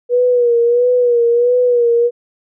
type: tone with vibrato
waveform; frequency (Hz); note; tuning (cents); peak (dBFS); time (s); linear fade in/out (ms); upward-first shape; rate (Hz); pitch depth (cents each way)
sine; 482.6; B4; -40; -9; 0.09-2.11; 50; sine; 1.5; 51
effects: none